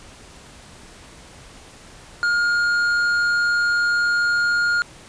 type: tone with tanh clipping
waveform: sine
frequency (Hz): 1419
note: F6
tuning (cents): +27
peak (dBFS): -18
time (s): 2.23-4.82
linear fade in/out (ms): 0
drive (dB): 8
effects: pink hiss -44 dBFS RMS until 5.08 s + resampled to 22050 Hz